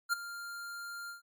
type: tone with ADSR envelope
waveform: square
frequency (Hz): 1396.9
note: F6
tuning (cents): 0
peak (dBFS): -26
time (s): 0.09-1.22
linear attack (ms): 38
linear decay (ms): 14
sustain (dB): -15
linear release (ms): 130
effects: MP3 96 kbps